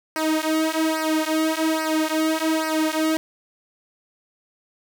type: tone with flanger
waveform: sawtooth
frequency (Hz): 316.1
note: D#4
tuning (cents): +27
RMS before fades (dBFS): -22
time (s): 0.16-3.17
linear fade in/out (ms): 0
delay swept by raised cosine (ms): 0.28 to 4.38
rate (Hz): 1.2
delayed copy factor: -1
effects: none